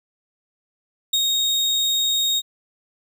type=tone with ADSR envelope; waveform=35% pulse; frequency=3729 Hz; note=A#7; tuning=in tune; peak=-14 dBFS; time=1.13-2.42 s; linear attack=6 ms; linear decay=58 ms; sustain=-2 dB; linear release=40 ms; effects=none